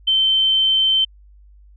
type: tone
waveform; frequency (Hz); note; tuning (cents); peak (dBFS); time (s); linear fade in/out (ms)
sine; 3096; G7; -22; -13; 0.07-1.05; 10
effects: added 50 Hz sine -44 dBFS peak until 1.76 s